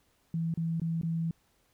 sine tone with dropouts, 164.81 Hz, E3, in tune, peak -28 dBFS, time 0.34-1.31 s, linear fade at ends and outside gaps 2 ms, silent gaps 0.54-0.574 / 0.799-0.817 / 1.014-1.032 s, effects pink hiss -70 dBFS RMS until 1.73 s

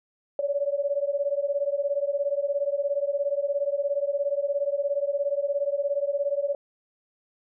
sine beating tone pair, 560 / 577 Hz, C#5 / D5, +18 / -31 cents, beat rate 17 Hz, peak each -26 / -27 dBFS, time 0.39-6.55 s, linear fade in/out 2 ms, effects none

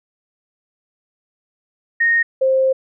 sine tone pair in turn, 1855 / 527.5 Hz, A#6 / C5, -9 / +14 cents, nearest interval octave + minor seventh, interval 2177 cents, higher first, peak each -12 dBFS, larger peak neither, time 2-2.23 / 2.41-2.73 s, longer second, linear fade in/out 10 ms, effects none

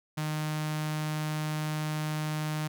sawtooth tone with notch filter, 153.6 Hz, D#3, 22 cents flat, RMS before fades -32 dBFS, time 0.17-2.68 s, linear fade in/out 10 ms, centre 410 Hz, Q 1.2, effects none

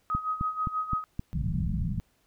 sine tone with tremolo, 1260 Hz, D#6, 21 cents sharp, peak -25 dBFS, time 0.1-1.04 s, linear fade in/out 0 ms, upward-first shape sine, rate 6.2 Hz, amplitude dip 75%
click train, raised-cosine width 5 ms, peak -18 dBFS, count 5, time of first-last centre 0.15-1.194 s, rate 3.83 Hz
white low-pass noise, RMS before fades -29 dBFS, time 1.33-2 s, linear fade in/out 0 ms, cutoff 190 Hz, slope 48 dB/octave
effects pink hiss -69 dBFS RMS until 2.26 s

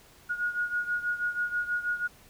sine beating tone pair, 1442 / 1448.2 Hz, F#6 / F#6, -45 / -38 cents, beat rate 6.2 Hz, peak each -29 / -33 dBFS, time 0.29-2.08 s, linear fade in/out 20 ms, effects pink hiss -56 dBFS RMS until 2.29 s

